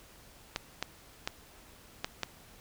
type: clicks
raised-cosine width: 0.2 ms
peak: -14 dBFS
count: 5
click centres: 0.561 / 0.826 / 1.275 / 2.045 / 2.233 s
effects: pink hiss -56 dBFS RMS until 2.6 s